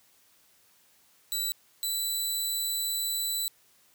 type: tone pair in turn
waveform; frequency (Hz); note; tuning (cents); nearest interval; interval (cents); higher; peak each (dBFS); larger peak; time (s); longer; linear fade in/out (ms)
15% pulse; 3951 / 3978; B7 / B7; 0 / +12; unison; 12; second; -21; neither; 1.32-1.52 / 1.83-3.48; second; 0
effects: white hiss -63 dBFS RMS until 3.94 s + high-pass 60 Hz 12 dB/octave